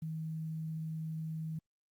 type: tone with quantisation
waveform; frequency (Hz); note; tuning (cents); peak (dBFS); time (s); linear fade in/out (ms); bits
sine; 159.1; D#3; +39; -36; 0.02-1.59; 5; 11
effects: Opus 24 kbps

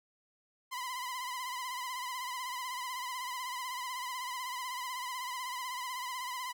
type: tone with vibrato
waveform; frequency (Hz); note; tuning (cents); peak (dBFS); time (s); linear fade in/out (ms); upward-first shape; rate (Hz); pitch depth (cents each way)
sawtooth; 1009; B5; +37; -33; 0.71-6.53; 20; sine; 16; 65
effects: none

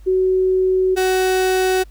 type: tone pair in turn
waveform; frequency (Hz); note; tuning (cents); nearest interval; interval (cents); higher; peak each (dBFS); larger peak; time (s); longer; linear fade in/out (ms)
sine / 35% pulse; 373.8 / 373.8; F#4 / F#4; +18 / +18; unison; 0; neither; -13; neither; 0.06-0.96 / 0.96-1.84; first; 20
effects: added 50 Hz sine -38 dBFS peak until 1.9 s + pink hiss -57 dBFS RMS until 1.9 s

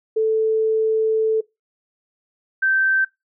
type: tone pair in turn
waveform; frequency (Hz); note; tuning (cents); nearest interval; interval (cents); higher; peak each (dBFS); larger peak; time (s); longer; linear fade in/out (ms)
sine; 440 / 1554.5; A4 / G6; 0 / -15; octave + minor seventh; 2185; second; -15 / -15; neither; 0.16-1.41 / 2.62-3.05; first; 10
effects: noise-tail reverb RT60 0.2 s tail -22 dB re dry

